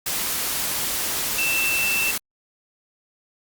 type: tone in noise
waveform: sine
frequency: 2672 Hz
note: E7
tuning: 23 cents sharp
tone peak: -21 dBFS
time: 1.38-2.11 s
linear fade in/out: 5 ms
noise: white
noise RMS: -25 dBFS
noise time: 0.06-2.18 s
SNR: +1 dB
effects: Opus 48 kbps